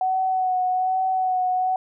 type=tone with vibrato; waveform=sine; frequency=745 Hz; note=F#5; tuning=12 cents sharp; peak=-19 dBFS; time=0.01-1.76 s; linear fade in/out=2 ms; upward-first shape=sine; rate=1.2 Hz; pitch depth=23 cents each way; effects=none